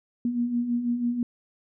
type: beating tone pair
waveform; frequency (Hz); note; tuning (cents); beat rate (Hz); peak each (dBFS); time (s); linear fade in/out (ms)
sine; 235 / 241.1; A#3 / B3; +14 / -41; 6.1; -32 / -24; 0.25-1.23; 2
effects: none